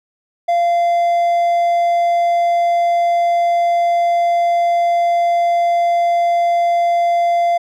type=tone; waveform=triangle; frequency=690 Hz; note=F5; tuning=21 cents flat; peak=-10 dBFS; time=0.48-7.58 s; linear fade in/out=10 ms; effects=none